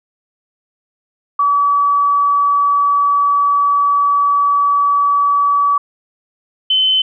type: tone pair in turn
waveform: sine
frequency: 1144 / 3054 Hz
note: D6 / G7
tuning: -46 / -46 cents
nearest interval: octave + perfect fourth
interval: 1700 cents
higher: second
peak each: -10 dBFS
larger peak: neither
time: 1.39-5.78 / 6.7-7.02 s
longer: first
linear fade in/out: 5 ms
effects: none